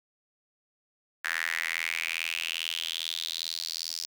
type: tone with high-pass filter sweep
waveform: sawtooth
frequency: 82.41 Hz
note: E2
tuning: in tune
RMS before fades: -33 dBFS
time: 1.24-4.06 s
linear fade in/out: 10 ms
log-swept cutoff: 1700 to 5100 Hz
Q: 5.3
effects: none